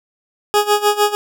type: tone with tremolo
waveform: 20% pulse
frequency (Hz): 415.3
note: G#4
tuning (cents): 0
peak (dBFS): -5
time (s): 0.54-1.15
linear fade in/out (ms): 0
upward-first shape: sine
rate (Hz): 6.6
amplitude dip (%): 85
effects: none